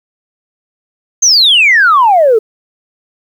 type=exponential sweep; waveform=sine; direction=down; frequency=6500 to 420 Hz; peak=-3 dBFS; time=1.22-2.39 s; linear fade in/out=10 ms; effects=tanh soft clip ceiling 0 dBFS + 7-bit